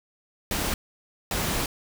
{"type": "noise bursts at uneven times", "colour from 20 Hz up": "pink", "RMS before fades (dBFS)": -27, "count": 2, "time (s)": [[0.51, 0.74], [1.31, 1.66]], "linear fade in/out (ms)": 2, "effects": []}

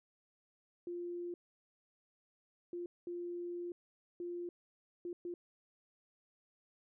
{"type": "tone bursts at uneven times", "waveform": "sine", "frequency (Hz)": 349.2, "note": "F4", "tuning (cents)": 0, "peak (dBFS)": -39, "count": 6, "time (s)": [[0.87, 1.34], [2.73, 2.86], [3.07, 3.72], [4.2, 4.49], [5.05, 5.13], [5.25, 5.34]], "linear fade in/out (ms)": 2, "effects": []}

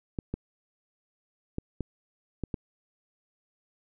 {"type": "clicks", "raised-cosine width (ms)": 3, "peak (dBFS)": -18, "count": 6, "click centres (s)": [0.188, 0.34, 1.584, 1.807, 2.437, 2.542], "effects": []}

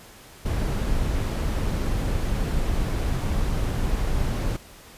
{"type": "noise", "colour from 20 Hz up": "brown", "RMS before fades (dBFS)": -24, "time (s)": [0.45, 4.57], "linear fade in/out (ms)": 10, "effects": ["pink hiss -47 dBFS RMS until 4.97 s", "resampled to 32000 Hz"]}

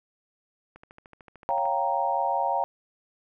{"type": "click train", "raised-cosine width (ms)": 0.5, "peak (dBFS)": -32, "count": 13, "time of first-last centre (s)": [0.76, 1.656], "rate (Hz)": 13.4}
{"type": "chord", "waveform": "sine", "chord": "G half-diminished seventh", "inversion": "second", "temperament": "equal", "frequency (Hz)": [554.4, 698.5, 784, 932.3], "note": ["Db5", "F5", "G5", "Bb5"], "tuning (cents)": [0, 0, 0, 0], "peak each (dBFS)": [-31, -29, -28, -27], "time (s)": [1.49, 2.64], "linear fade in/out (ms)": 0}
{"effects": []}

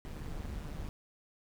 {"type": "noise with amplitude modulation", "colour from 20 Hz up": "brown", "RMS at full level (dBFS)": -38, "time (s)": [0.05, 0.89], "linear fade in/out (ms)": 0, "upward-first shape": "sine", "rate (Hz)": 149, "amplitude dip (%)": 60, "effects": []}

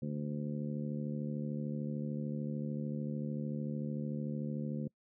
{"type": "harmonic tone", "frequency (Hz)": 73.42, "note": "D2", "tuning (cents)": 0, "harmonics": [2, 3, 4, 5, 6, 7], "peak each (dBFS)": [-38, -38, -46, -49, -56, -48], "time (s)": [0.02, 4.88], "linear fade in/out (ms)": 5, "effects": ["noise-tail reverb RT60 0.1 s tail -25 dB re dry"]}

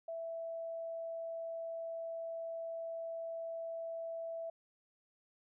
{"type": "tone", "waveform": "sine", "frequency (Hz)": 661, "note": "E5", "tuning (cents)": 5, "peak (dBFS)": -39, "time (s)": [0.08, 4.5], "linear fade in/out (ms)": 5, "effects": []}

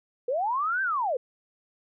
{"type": "linear two-way sweep", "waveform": "sine", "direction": "up then down", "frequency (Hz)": [466.2, 1591, 466.2], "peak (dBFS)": -24, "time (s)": [0.28, 1.17], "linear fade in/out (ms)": 5, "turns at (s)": 0.82, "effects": []}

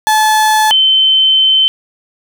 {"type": "tone pair in turn", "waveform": ["35% pulse", "sine"], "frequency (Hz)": [864, 3079], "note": ["A5", "G7"], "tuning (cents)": [-32, -32], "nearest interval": "octave + minor seventh", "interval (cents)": 2200, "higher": "second", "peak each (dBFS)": -6, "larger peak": "neither", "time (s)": [[0.07, 0.71], [0.71, 1.68]], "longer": "second", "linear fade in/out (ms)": 0, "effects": []}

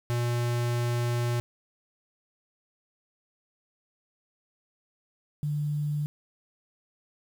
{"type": "tone pair in turn", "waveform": ["square", "sine"], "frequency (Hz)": [120, 147.95], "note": ["B2", "D3"], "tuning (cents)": [-49, 13], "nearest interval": "major third", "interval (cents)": 362, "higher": "second", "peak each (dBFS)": -26, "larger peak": "neither", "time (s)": [[0.1, 1.4], [5.43, 6.06]], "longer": "first", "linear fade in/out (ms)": 0, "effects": ["9-bit"]}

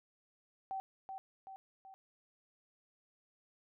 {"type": "tone with echo", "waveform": "sine", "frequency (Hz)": 770, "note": "G5", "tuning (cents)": -31, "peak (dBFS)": -37, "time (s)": [0.71, 0.8], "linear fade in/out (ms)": 0, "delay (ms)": 380, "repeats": 3, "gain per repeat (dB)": -5, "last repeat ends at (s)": 1.94, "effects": []}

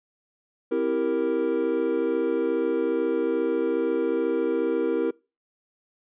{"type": "chord", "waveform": "triangle", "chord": "C dominant seventh", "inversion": "none", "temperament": "equal", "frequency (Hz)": [261.6, 329.6, 392, 466.2], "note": ["C4", "E4", "G4", "Bb4"], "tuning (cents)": [0, 0, 0, 0], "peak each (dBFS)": [-29, -25, -27, -23], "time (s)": [0.71, 5.11], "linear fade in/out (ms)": 10, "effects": ["noise-tail reverb RT60 0.3 s tail -24 dB re dry", "resampled to 8000 Hz"]}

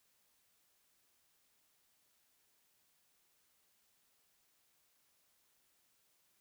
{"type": "silence", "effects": ["white hiss -75 dBFS RMS until 6.4 s"]}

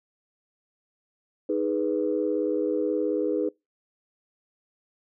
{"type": "chord", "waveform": "sine", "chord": "G# minor", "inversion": "second", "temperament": "equal", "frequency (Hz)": [311.1, 415.3, 493.9], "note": ["D#4", "G#4", "B4"], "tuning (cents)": [0, 0, 0], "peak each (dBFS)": -27, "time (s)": [1.49, 3.49], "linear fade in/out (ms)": 5, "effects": ["noise-tail reverb RT60 0.2 s tail -24 dB re dry", "tanh soft clip ceiling -13 dBFS"]}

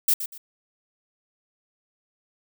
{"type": "noise with echo", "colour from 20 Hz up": "violet", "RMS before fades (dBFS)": -19, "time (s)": [0.08, 0.14], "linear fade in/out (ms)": 5, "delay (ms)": 120, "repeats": 2, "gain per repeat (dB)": -11, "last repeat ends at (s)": 0.38, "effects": []}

